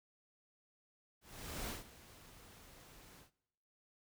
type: noise with ADSR envelope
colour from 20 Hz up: pink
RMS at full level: -42 dBFS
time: 1.21-3.31 s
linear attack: 470 ms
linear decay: 160 ms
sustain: -17 dB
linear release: 120 ms
effects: noise-tail reverb RT60 1.0 s tail -23 dB re dry